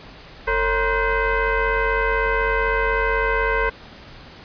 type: tone with frequency modulation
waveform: sine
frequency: 549 Hz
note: C#5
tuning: 17 cents flat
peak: -17 dBFS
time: 0.47-3.7 s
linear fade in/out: 10 ms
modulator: 501 Hz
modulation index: 3
effects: pink hiss -42 dBFS RMS until 4.44 s + resampled to 11025 Hz